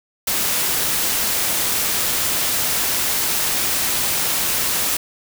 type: noise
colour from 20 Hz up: white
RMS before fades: -20 dBFS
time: 0.27-4.97 s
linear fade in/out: 5 ms
effects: none